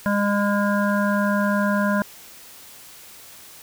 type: harmonic tone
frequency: 203.4 Hz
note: G#3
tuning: 36 cents flat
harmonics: 1 / 3 / 5 / 7 / 8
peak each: -20 / -25 / -27 / -28 / -29 dBFS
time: 0.06-2.02 s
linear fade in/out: 0 ms
effects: white hiss -44 dBFS RMS until 3.62 s